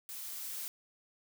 blue noise with level ramp, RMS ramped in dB -44 to -40 dBFS, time 0.09-0.68 s, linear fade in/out 0 ms, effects none

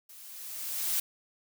blue noise with level ramp, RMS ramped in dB -51 to -28 dBFS, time 0.09-1 s, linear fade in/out 5 ms, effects none

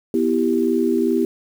sine chord, E minor, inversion second, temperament equal, 246.9 / 329.6 / 392 Hz, B3 / E4 / G4, 0 / 0 / 0 cents, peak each -20 dBFS, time 0.14-1.25 s, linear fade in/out 2 ms, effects 7-bit

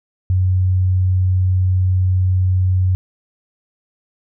sine tone, 92.5 Hz, F#2, in tune, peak -12 dBFS, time 0.3-2.95 s, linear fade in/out 0 ms, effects none

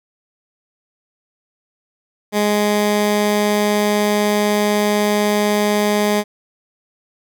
15% pulse tone, 208 Hz, G#3, 3 cents sharp, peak -8 dBFS, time 2.32-6.24 s, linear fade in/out 50 ms, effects none

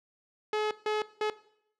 sawtooth tone bursts at uneven times, 426.3 Hz, G#4, 45 cents sharp, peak -23 dBFS, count 3, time 0.53-0.71 / 0.86-1.02 / 1.21-1.3 s, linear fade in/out 2 ms, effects noise-tail reverb RT60 0.7 s tail -18 dB re dry + low-pass 4000 Hz 12 dB/octave

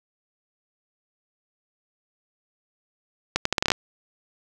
accelerating click train, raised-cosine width 0.2 ms, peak -3 dBFS, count 9, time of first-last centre 3.36-3.718 s, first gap 94 ms, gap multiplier 0.77, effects none

